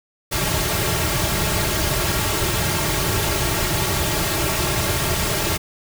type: noise with comb filter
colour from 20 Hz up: pink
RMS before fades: -21 dBFS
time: 0.31-5.58 s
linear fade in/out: 20 ms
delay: 4 ms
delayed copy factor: -0.75
effects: none